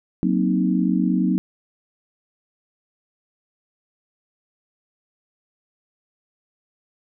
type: chord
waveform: sine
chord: C half-diminished seventh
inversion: second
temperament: equal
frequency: 185 / 233.1 / 261.6 / 311.1 Hz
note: Gb3 / Bb3 / C4 / Eb4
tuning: 0 / 0 / 0 / 0 cents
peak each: -20 / -24 / -23 / -24 dBFS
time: 0.23-1.38 s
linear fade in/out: 0 ms
effects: none